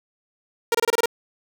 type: tone bursts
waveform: sawtooth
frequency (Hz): 466.2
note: A#4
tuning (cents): 0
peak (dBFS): -13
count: 7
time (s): 0.72-1.058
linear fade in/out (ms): 2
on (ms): 26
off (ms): 26
effects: none